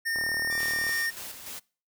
square tone with pitch glide, 1823 to 1834.6 Hz, A#6 to A#6, -39 to -28 cents, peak -27 dBFS, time 0.05-1.11 s, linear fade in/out 20 ms, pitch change +11 cents, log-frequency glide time 0.37-0.62 s
click train, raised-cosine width 1 ms, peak -26 dBFS, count 29, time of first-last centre 0.16-0.893 s, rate 38.2 Hz
5% pulse tone, 1174.7 Hz, D6, in tune, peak -27 dBFS, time 0.5-1.07 s, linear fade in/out 10 ms
white noise with tremolo, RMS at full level -39 dBFS, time 0.58-1.6 s, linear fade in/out 20 ms, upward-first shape square, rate 3.4 Hz, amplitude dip 45%
effects noise-tail reverb RT60 0.4 s tail -25 dB re dry

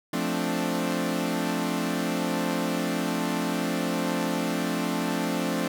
sawtooth chord, D minor seventh, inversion first, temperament equal, 174.61 / 220 / 261.6 / 293.7 Hz, F3 / A3 / C4 / D4, 0 / 0 / 0 / 0 cents, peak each -27 dBFS, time 0.13-5.68 s, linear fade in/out 5 ms, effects none

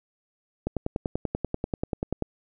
click train, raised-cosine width 2 ms, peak -13 dBFS, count 17, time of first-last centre 0.67-2.223 s, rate 10.3 Hz, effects none

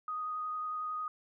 sine tone with vibrato, 1244.5 Hz, D#6, in tune, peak -34 dBFS, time 0.08-1.08 s, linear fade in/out 2 ms, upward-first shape triangle, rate 11 Hz, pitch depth 13 cents each way, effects none

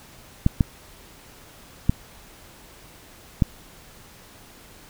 clicks, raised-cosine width 5 ms, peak -4 dBFS, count 4, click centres 0.464 / 0.608 / 1.895 / 3.422 s, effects pink hiss -48 dBFS RMS until 4.89 s

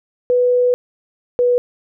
sine tone pair in turn, 493.9 / 489.9 Hz, B4 / B4, 0 / -14 cents, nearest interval unison, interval 14 cents, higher first, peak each -11 dBFS, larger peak neither, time 0.3-0.74 / 1.39-1.58 s, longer first, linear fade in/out 0 ms, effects none

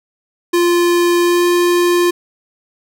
square tone with pitch glide, 347.9 to 350.7 Hz, F4 to F4, -7 to +7 cents, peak -11 dBFS, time 0.53-2.11 s, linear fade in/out 10 ms, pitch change +14 cents, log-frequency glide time 1.21-1.44 s, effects none

